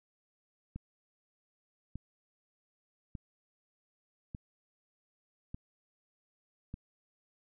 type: click train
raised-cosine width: 5 ms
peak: -28 dBFS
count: 6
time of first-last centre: 0.76-6.741 s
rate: 0.836 Hz
effects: none